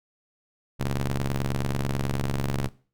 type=ring-modulated tone; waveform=sawtooth; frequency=69.3 Hz; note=C#2; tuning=in tune; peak=-18 dBFS; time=0.79-2.69 s; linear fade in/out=20 ms; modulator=59.2 Hz; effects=noise-tail reverb RT60 0.4 s tail -20 dB re dry